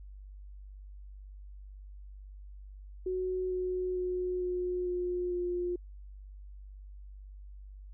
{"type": "tone with pitch steps", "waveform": "sine", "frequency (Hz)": [369.8, 366.6, 363.4, 360.3, 357.2, 354.1], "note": ["F#4", "F#4", "F#4", "F#4", "F4", "F4"], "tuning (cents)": [-1, -16, -31, -46, 39, 24], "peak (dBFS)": -30, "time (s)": [3.06, 5.76], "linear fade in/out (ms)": 5, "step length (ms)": 450, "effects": ["added 49 Hz sine -45 dBFS peak until 7.93 s"]}